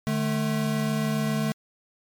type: tone pair together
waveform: square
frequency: 150.33 / 217.6 Hz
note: D3 / A3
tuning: +41 / -19 cents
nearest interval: tritone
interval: 640 cents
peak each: -28 / -26 dBFS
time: 0.07-1.52 s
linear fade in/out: 0 ms
effects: MP3 96 kbps